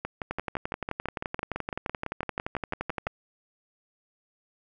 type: two click trains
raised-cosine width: 0.5 ms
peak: -15 / -16 dBFS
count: 33 / 19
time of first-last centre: 0.31-3.069 / 0.05-3.07 s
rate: 11.6 / 5.96 Hz
effects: none

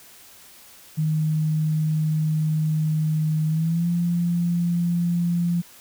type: tone with pitch glide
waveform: sine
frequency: 155.56 to 172.6 Hz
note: D#3 to F3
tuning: 0 to -20 cents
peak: -19 dBFS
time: 0.97-5.62 s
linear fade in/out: 20 ms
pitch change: +180 cents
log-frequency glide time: 3.48-3.88 s
effects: white hiss -48 dBFS RMS until 5.8 s

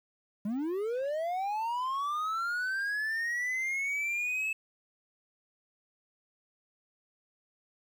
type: linear sweep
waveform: triangle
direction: up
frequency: 196.1 to 2619 Hz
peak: -28 dBFS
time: 0.45-4.53 s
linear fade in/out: 5 ms
effects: 10-bit

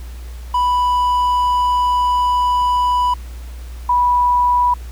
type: tone pair in turn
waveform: triangle / sine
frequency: 987.8 / 981.5 Hz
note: B5 / B5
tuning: 0 / -11 cents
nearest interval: unison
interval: 11 cents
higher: first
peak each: -11 dBFS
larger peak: neither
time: 0.54-3.14 / 3.89-4.74 s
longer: first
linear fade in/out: 5 ms
effects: added 60 Hz sine -28 dBFS peak until 4.91 s + pink hiss -44 dBFS RMS until 4.91 s

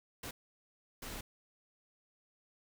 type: noise bursts at uneven times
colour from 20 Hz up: pink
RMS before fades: -44 dBFS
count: 2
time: 0.23-0.31 / 1.02-1.21 s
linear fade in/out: 5 ms
effects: none

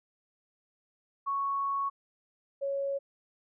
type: tone pair in turn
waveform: sine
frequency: 1108.7 / 554.4 Hz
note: C#6 / C#5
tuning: 0 / 0 cents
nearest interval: octave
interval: 1200 cents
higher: first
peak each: -28 / -29 dBFS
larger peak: first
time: 1.26-1.9 / 2.61-2.99 s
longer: first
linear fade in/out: 20 ms
effects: none

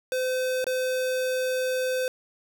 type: tone with dropouts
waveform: square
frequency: 512 Hz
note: C5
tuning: 38 cents flat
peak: -25 dBFS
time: 0.12-2.08 s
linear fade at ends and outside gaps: 1 ms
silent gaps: 0.643-0.667 s
effects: none

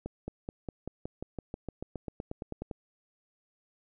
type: accelerating click train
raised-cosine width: 2 ms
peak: -23 dBFS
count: 19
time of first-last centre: 0.06-2.712 s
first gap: 220 ms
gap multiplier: 0.95
effects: none

